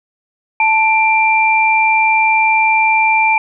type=tone pair together; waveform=sine; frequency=880 / 2365 Hz; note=A5 / D7; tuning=0 / +12 cents; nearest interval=octave + perfect fourth; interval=1712 cents; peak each=-12 dBFS; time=0.6-3.38 s; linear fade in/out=2 ms; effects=none